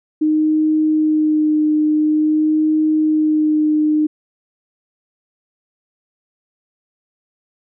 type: tone with vibrato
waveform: sine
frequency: 307.7 Hz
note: D#4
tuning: 19 cents flat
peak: -12 dBFS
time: 0.21-4.07 s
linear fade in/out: 10 ms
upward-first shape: sine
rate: 0.48 Hz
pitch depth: 15 cents each way
effects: none